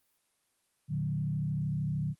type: tone with frequency modulation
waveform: sine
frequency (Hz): 149.1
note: D3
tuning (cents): +27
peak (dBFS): -29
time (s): 0.88-2.15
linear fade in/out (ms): 50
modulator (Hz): 33.1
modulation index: 0.94
effects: white hiss -74 dBFS RMS until 2.19 s + Opus 32 kbps